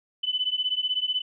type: beating tone pair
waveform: sine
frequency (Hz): 3000 / 3016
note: F#7 / F#7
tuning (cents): +23 / +32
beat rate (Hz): 16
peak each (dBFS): -27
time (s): 0.23-1.22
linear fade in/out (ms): 10
effects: none